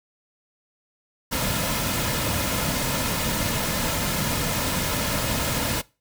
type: noise with comb filter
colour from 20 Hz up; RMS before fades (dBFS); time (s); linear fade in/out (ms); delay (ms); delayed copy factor
pink; -25; 1.31-5.82; 20; 2.6; -0.5
effects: noise-tail reverb RT60 0.3 s tail -22 dB re dry